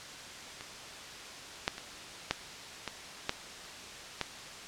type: clicks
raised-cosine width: 0.2 ms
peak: -25 / -10 / -23 / -10 / -17 / -11 / -13 dBFS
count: 7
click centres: 0.609 / 1.679 / 1.781 / 2.31 / 2.877 / 3.294 / 4.213 s
effects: white hiss -45 dBFS RMS until 4.67 s + low-pass 6000 Hz 12 dB/octave